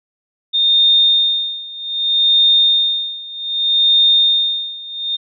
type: tone with tremolo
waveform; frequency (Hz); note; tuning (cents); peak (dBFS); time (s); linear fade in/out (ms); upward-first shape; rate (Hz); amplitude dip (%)
sine; 3650; A#7; -37; -8; 0.53-5.17; 20; sine; 0.64; 90
effects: none